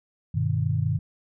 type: chord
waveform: sine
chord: G augmented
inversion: none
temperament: just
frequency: 98 / 122.5 / 153.12 Hz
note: G2 / B2 / D#3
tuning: 0 / -14 / -27 cents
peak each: -26 dBFS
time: 0.34-0.99 s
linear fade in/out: 10 ms
effects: none